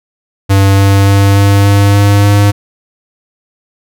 square tone with pitch steps, 98 / 98.62 / 99.25 / 99.89 / 100.52 / 101.16 / 101.81 Hz, G2 / G2 / G2 / G2 / G2 / G#2 / G#2, 0 / +11 / +22 / +33 / +44 / -45 / -34 cents, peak -5 dBFS, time 0.49-2.52 s, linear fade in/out 20 ms, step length 290 ms, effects none

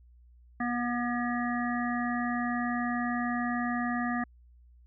harmonic tone with a mistuned harmonic, 241.7 Hz, B3, 37 cents flat, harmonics 1 / 3 / 5 / 7 / 8, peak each -30 / -35 / -37 / -38 / -39 dBFS, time 0.6-4.24 s, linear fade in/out 5 ms, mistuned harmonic 8, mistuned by -21 cents, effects added 60 Hz sine -54 dBFS peak until 4.86 s

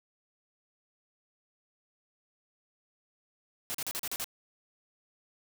white noise bursts, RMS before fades -35 dBFS, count 7, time 3.7-4.243 s, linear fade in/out 0 ms, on 45 ms, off 38 ms, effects none

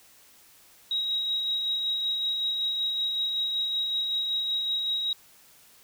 sine tone with tremolo, 3818 Hz, A#7, 41 cents sharp, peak -24 dBFS, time 0.91-5.13 s, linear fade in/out 2 ms, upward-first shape sine, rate 5.3 Hz, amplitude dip 30%, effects white hiss -56 dBFS RMS until 5.83 s

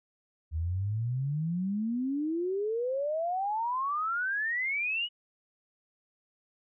sine exponential sweep, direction up, 76.2 to 2960 Hz, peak -28 dBFS, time 0.51-5.09 s, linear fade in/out 50 ms, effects none

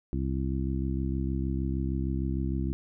harmonic tone, 66.5 Hz, C2, 29 cents sharp, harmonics 1 / 2 / 3 / 4 / 5, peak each -30 / -33 / -35 / -36 / -37 dBFS, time 0.13-2.73 s, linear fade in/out 0 ms, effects none

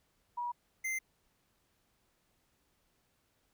sine / square tone pair in turn, 964 / 2080 Hz, B5 / C7, -42 / -11 cents, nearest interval octave + minor second, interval 1331 cents, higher second, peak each -34 / -34 dBFS, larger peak neither, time 0.37-0.52 / 0.84-0.99 s, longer neither, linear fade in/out 10 ms, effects pink hiss -75 dBFS RMS until 3.53 s

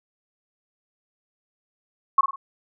sine tone with echo, 1094 Hz, C#6, 23 cents flat, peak -11 dBFS, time 2.18-2.21 s, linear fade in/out 5 ms, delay 50 ms, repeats 3, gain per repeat -8 dB, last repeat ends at 2.36 s, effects none

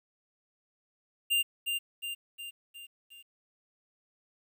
square tone with echo, 2794 Hz, F7, in tune, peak -25 dBFS, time 1.3-1.43 s, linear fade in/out 20 ms, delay 360 ms, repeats 5, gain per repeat -5 dB, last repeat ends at 3.23 s, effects 11-bit

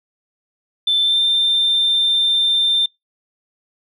sine tone with pitch glide, 3538 to 3585 Hz, A7 to A7, +9 to +32 cents, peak -12 dBFS, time 0.87-2.86 s, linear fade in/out 5 ms, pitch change +23 cents, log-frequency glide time 1.02-1.19 s, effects noise-tail reverb RT60 0.2 s tail -26 dB re dry + tanh soft clip ceiling -9 dBFS

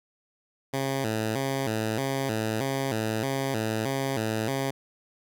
10% pulse tone with vibrato, 122.2 Hz, B2, 18 cents flat, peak -18 dBFS, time 0.73-4.71 s, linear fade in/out 10 ms, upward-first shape square, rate 1.6 Hz, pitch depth 180 cents each way, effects none

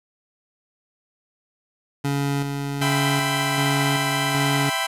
25% pulse tone with tremolo, 140.8 Hz, C#3, 27 cents sharp, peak -17 dBFS, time 2.04-4.7 s, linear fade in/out 10 ms, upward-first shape square, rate 1.3 Hz, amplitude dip 40%
15% pulse chord, C major seventh, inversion first, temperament equal with one note detuned, 659.3 / 784 / 996.4 / 1046.5 Hz, E5 / G5 / B5 / C6, 0 / 0 / +15 / 0 cents, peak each -22 / -20 / -20 / -26 dBFS, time 2.81-4.87 s, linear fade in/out 10 ms
effects resampled to 32000 Hz + 8-bit

